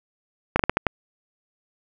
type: slowing click train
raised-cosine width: 0.5 ms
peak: -3 dBFS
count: 6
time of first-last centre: 0.56-0.867 s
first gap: 34 ms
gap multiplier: 1.3
effects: none